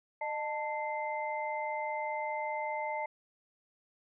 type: tone cluster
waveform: sine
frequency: 610 / 885 / 2078 Hz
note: D#5 / A5 / C7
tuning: -34 / +10 / -12 cents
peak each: -38 / -35 / -40 dBFS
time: 0.21-3.06 s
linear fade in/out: 5 ms
effects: none